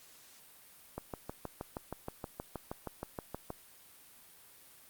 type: click train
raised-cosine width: 1 ms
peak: -24 dBFS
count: 17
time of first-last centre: 0.98-3.504 s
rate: 6.34 Hz
effects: white hiss -58 dBFS RMS until 4.89 s + Opus 48 kbps